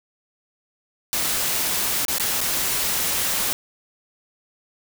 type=noise with dropouts; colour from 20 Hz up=white; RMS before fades=-23 dBFS; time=1.13-3.53 s; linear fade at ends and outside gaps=0 ms; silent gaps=2.051-2.082 / 2.183-2.198 / 2.406-2.413 s; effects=none